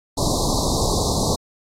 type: band-stop noise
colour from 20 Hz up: pink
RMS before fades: -20 dBFS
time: 0.17-1.36 s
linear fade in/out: 10 ms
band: 1100 to 3800 Hz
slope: 96 dB/octave
effects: low-pass 8000 Hz 12 dB/octave + AAC 48 kbps